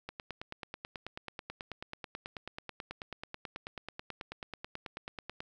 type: click train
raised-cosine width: 0.3 ms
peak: -24 dBFS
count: 50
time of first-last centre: 0.09-5.405 s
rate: 9.22 Hz
effects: 11-bit